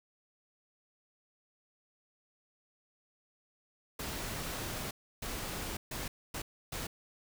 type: noise bursts at uneven times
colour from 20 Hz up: pink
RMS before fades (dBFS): -39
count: 5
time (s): 3.99-4.91 / 5.22-5.77 / 5.91-6.08 / 6.34-6.42 / 6.72-6.87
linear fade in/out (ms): 5
effects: none